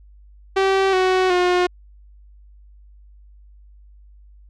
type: tone with pitch steps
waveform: sawtooth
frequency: 386.2 / 372.2 / 358.7 Hz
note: G4 / F#4 / F4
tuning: -26 / +10 / +46 cents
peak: -11 dBFS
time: 0.56-1.67 s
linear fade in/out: 10 ms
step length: 370 ms
effects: added 50 Hz sine -44 dBFS peak until 4.49 s + low-pass 4000 Hz 12 dB/octave